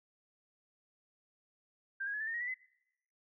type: tone with pitch steps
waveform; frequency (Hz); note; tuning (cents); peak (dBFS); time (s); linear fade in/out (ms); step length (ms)
sine; 1585 / 1641.8 / 1700.7 / 1761.7 / 1824.9 / 1890.3 / 1958.1 / 2028; G6 / G#6 / G#6 / A6 / A#6 / A#6 / B6 / B6; +19 / -20 / +41 / +2 / -37 / +24 / -15 / +45; -35; 2-2.544; 10; 68
effects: noise-tail reverb RT60 0.8 s tail -22 dB re dry